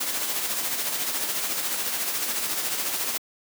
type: noise with tremolo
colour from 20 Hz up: white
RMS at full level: -26 dBFS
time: 0-3.18 s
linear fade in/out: 10 ms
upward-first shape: sine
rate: 14 Hz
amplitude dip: 40%
effects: high-pass 200 Hz 12 dB/octave